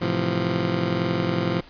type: chord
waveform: 20% pulse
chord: F major seventh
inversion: first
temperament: just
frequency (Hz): 109.13 / 130.96 / 163.7 / 174.61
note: A2 / C3 / E3 / F3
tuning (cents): -14 / +2 / -12 / 0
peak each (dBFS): -24 / -24 / -26 / -20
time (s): 0.01-1.61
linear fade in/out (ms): 10
effects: pink hiss -48 dBFS RMS until 1.69 s + resampled to 11025 Hz